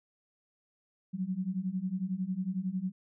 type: beating tone pair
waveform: sine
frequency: 180 / 191 Hz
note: F#3 / G3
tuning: -47 / -45 cents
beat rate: 11 Hz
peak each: -35 / -33 dBFS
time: 1.13-2.92 s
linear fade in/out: 20 ms
effects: none